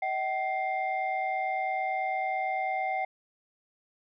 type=tone cluster; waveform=sine; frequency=632 / 761 / 2100 Hz; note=D#5 / F#5 / C7; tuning=+27 / +48 / +6 cents; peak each=-36 / -28 / -34 dBFS; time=0.02-3.05 s; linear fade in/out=5 ms; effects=tanh soft clip ceiling -20 dBFS